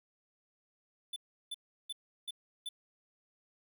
square tone bursts, 3507 Hz, A7, 6 cents flat, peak -38 dBFS, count 5, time 1.13-2.69 s, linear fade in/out 5 ms, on 32 ms, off 350 ms, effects 13-bit

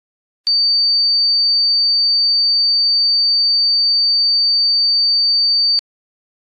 sine tone, 4600 Hz, D8, 37 cents flat, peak -11 dBFS, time 0.47-5.79 s, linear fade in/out 0 ms, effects AAC 32 kbps

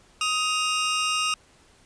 sawtooth tone pair together, 1254 / 2794 Hz, D#6 / F7, +13 / 0 cents, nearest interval octave + major second, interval 1387 cents, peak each -22 dBFS, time 0.21-1.34 s, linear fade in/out 2 ms, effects pink hiss -57 dBFS RMS until 1.85 s + resampled to 22050 Hz

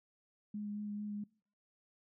sine tone with vibrato, 207.7 Hz, G#3, in tune, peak -38 dBFS, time 0.54-1.24 s, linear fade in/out 5 ms, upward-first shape sine, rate 4.5 Hz, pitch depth 14 cents each way, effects noise-tail reverb RT60 0.5 s tail -24 dB re dry

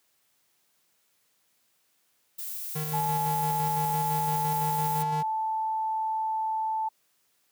violet noise, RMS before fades -36 dBFS, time 2.38-5.03 s, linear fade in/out 10 ms
square tone with tremolo, 153.4 Hz, D#3, 24 cents flat, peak -30 dBFS, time 2.75-5.23 s, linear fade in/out 10 ms, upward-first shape square, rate 5.9 Hz, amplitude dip 35%
sine tone with pitch glide, 853 to 879 Hz, G#5 to A5, +46 to -2 cents, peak -26 dBFS, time 2.93-6.89 s, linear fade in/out 10 ms, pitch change +52 cents, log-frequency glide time 3.93-5.43 s
effects white hiss -70 dBFS RMS until 7.51 s + high-pass 100 Hz 12 dB/octave

